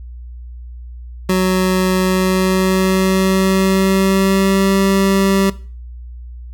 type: tone with pitch glide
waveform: 25% pulse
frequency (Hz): 185.8 to 194.47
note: F#3 to G3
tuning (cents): +7 to -14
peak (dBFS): -8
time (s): 1.29-5.5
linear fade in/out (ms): 5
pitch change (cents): +79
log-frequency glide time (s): 2.02-4.76
effects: noise-tail reverb RT60 0.4 s tail -19 dB re dry + added 60 Hz sine -29 dBFS peak until 6.53 s